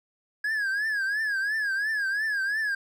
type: tone with vibrato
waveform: triangle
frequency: 1661.2 Hz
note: G#6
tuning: in tune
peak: -23 dBFS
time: 0.44-2.75 s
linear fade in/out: 5 ms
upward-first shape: triangle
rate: 2.9 Hz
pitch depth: 140 cents each way
effects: none